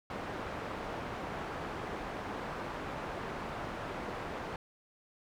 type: low-pass noise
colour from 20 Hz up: white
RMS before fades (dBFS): -40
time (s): 0.1-4.56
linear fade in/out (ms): 2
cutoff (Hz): 1100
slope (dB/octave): 12
effects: none